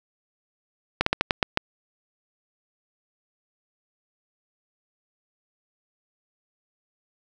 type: slowing click train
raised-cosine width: 0.3 ms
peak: -3 dBFS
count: 7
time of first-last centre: 1.01-1.574 s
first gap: 54 ms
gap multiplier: 1.22
effects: none